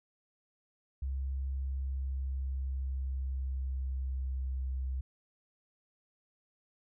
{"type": "tone with pitch glide", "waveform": "sine", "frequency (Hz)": [67, 65.17], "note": ["C2", "C2"], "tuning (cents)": [42, -6], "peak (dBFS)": -32, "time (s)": [1.02, 5.01], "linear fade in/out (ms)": 5, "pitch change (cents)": -48, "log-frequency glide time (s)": [1.54, 4.7], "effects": []}